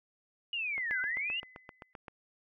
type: linear two-way sweep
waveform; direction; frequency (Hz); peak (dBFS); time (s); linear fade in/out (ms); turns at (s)
sine; down then up; 2900 to 1443 to 2900; -32; 0.53-1.4; 2; 1
type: click train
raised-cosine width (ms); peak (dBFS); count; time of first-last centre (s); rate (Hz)
0.5; -29; 11; 0.78-2.082; 7.68
type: tone with exponential decay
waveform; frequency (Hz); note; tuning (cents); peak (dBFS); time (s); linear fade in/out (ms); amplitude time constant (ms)
sine; 2022; B6; +40; -31; 0.91-1.93; 0; 220
effects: none